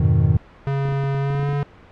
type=chord; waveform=triangle; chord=F half-diminished seventh; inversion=none; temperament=equal; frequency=87.31 / 103.83 / 123.47 / 155.56 Hz; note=F2 / Ab2 / Cb3 / Eb3; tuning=0 / 0 / 0 / 0 cents; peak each=-17 dBFS; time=0-0.37 s; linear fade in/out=5 ms
type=tone with pitch glide; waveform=square; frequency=138.1 to 142.97 Hz; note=C#3 to D3; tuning=-6 to -46 cents; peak=-20 dBFS; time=0.67-1.63 s; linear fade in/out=0 ms; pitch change=+60 cents; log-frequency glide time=1.19-1.51 s
type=clicks; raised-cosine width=3 ms; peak=-22 dBFS; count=11; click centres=0.854 / 0.887 / 0.923 / 1.038 / 1.146 / 1.303 / 1.349 / 1.395 / 1.43 / 1.491 / 1.53 s
effects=pink hiss -46 dBFS RMS until 1.91 s + low-pass 2000 Hz 12 dB/octave